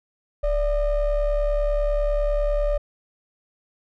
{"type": "ring-modulated tone", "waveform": "triangle", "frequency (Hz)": 310, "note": "D#4", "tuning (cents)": -6, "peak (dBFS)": -14, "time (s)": [0.43, 2.78], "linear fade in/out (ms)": 10, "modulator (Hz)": 275, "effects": []}